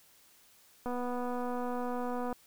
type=click train; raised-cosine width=1 ms; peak=-24 dBFS; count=362; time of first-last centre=0.86-2.327 s; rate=246 Hz; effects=white hiss -62 dBFS RMS until 2.46 s